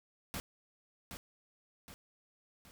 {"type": "noise with echo", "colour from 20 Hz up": "pink", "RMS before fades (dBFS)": -40, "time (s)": [0.34, 0.4], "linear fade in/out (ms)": 0, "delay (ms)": 770, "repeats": 3, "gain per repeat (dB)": -6, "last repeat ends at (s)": 2.71, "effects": []}